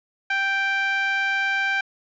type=tone with band-pass filter; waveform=sawtooth; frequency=784 Hz; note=G5; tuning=in tune; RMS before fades=-23 dBFS; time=0.3-1.81 s; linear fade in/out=5 ms; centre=1900 Hz; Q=4.7; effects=resampled to 16000 Hz